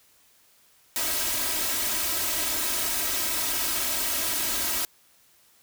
white noise with comb filter, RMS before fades -27 dBFS, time 0.96-4.85 s, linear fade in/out 0 ms, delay 3.1 ms, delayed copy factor +1, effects white hiss -60 dBFS RMS until 5.62 s

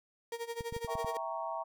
35% pulse tone with tremolo, 466.2 Hz, A#4, in tune, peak -33 dBFS, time 0.32-1.17 s, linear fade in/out 2 ms, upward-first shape sine, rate 12 Hz, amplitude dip 85%
clicks, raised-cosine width 5 ms, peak -30 dBFS, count 6, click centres 0.608 / 0.725 / 0.765 / 0.847 / 0.954 / 1.046 s
sine chord, E diminished seventh, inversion none, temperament equal with one note detuned, 657.4 / 784 / 932.3 / 1108.7 Hz, E5 / G5 / Bb5 / Db6, -5 / 0 / 0 / 0 cents, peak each -39 / -43 / -39 / -42 dBFS, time 0.87-1.64 s, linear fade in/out 20 ms
effects none

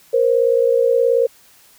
sine tone pair together, 471.3 / 530 Hz, A#4 / C5, +19 / +22 cents, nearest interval major second, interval 203 cents, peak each -14 / -16 dBFS, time 0.13-1.27 s, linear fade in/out 10 ms, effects white hiss -50 dBFS RMS until 1.78 s

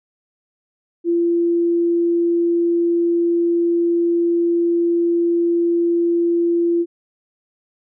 sine tone, 341.5 Hz, F4, 39 cents flat, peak -14 dBFS, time 1.04-6.86 s, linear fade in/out 50 ms, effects none

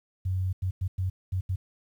sine tone bursts at uneven times, 93.1 Hz, F#2, 11 cents sharp, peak -25 dBFS, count 6, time 0.25-0.53 / 0.62-0.71 / 0.81-0.88 / 0.98-1.1 / 1.32-1.41 / 1.49-1.56 s, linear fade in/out 10 ms, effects 10-bit

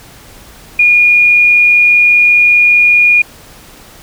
sine tone, 2435 Hz, D#7, 38 cents flat, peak -4 dBFS, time 0.79-3.22 s, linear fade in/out 5 ms, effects pink hiss -37 dBFS RMS until 4.02 s

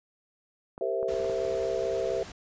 clicks, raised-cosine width 1 ms, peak -27 dBFS, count 6, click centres 0.779 / 1.029 / 1.14 / 1.246 / 1.298 / 1.452 s
sine chord, C dominant seventh, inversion second, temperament equal with one note detuned, 392 / 459.2 / 523.3 / 659.3 Hz, G4 / Bb4 / C5 / E5, 0 / -26 / 0 / 0 cents, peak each -32 dBFS, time 0.81-2.23 s, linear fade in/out 2 ms
pink noise, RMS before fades -44 dBFS, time 1.08-2.32 s, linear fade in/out 5 ms
effects resampled to 16000 Hz

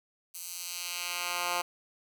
10% pulse tone with high-pass filter sweep, 176 Hz, F3, 14 cents sharp, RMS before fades -35 dBFS, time 0.34-1.62 s, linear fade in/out 10 ms, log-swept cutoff 8400 to 850 Hz, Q 0.8, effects none

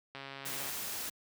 click train, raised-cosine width 0.3 ms, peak -28 dBFS, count 76, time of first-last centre 0.15-0.697 s, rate 137 Hz
white noise, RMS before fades -39 dBFS, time 0.45-1.1 s, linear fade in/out 10 ms
effects high-pass 60 Hz 12 dB/octave

